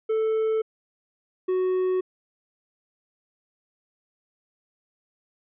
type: tone pair in turn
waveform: triangle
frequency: 440.2 / 370.2 Hz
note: A4 / F#4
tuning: +1 / +1 cents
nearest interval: minor third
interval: 300 cents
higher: first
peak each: -19 dBFS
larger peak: neither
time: 0.09-0.62 / 1.48-2.01 s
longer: neither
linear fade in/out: 10 ms
effects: resampled to 8000 Hz